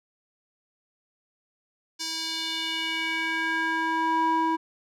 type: tone with band-pass filter sweep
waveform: square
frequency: 324.5 Hz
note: E4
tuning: 27 cents flat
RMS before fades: -27 dBFS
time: 1.99-4.57 s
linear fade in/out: 20 ms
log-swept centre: 5400 to 770 Hz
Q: 2.5
effects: none